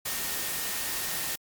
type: tone in noise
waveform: sine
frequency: 1837 Hz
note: A#6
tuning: 26 cents flat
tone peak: -43 dBFS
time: 0.05-1.36 s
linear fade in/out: 10 ms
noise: white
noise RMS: -32 dBFS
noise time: 0.05-1.36 s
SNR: -14 dB
effects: Opus 48 kbps